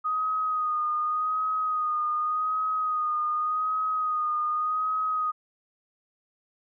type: tone with vibrato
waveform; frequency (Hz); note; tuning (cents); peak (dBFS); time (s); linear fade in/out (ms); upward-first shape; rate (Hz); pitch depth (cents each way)
sine; 1244.5; D#6; 0; -24; 0.04-5.32; 20; sine; 0.86; 33
effects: none